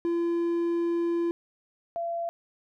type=tone pair in turn; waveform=triangle / sine; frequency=340.5 / 679.6 Hz; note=F4 / F5; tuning=-44 / -47 cents; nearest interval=octave; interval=1197 cents; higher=second; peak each=-22 / -28 dBFS; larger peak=first; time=0.05-1.31 / 1.96-2.29 s; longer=first; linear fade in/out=0 ms; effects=none